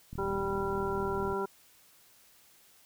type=click train; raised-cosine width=5 ms; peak=-29 dBFS; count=49; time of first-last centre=0.13-1.327 s; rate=40.1 Hz
type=harmonic tone; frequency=196 Hz; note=G3; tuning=in tune; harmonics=1 / 2 / 3 / 4 / 5 / 7; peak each=-40 / -32 / -46 / -41 / -37 / -39 dBFS; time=0.18-1.46 s; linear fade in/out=10 ms
effects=white hiss -61 dBFS RMS until 2.85 s